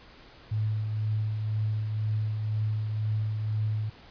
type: tone with tremolo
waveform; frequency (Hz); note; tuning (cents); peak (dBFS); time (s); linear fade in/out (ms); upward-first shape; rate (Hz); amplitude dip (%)
sine; 107.6; A2; -38; -24; 0.51-3.9; 10; triangle; 2; 40
effects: pink hiss -52 dBFS RMS until 4.1 s + resampled to 11025 Hz